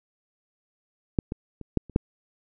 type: clicks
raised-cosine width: 3 ms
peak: -8 / -17 / -26 / -8 / -30 / -6 dBFS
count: 6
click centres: 1.188 / 1.321 / 1.613 / 1.773 / 1.897 / 1.961 s
effects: none